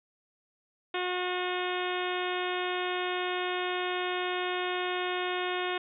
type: harmonic tone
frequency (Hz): 361.9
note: F#4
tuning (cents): -38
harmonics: 1 / 2 / 3 / 4 / 5 / 6 / 7 / 8 / 9 / 10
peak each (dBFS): -33 / -36 / -38 / -39 / -40 / -41 / -41 / -42 / -43 / -43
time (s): 0.94-5.78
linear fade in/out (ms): 5
effects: none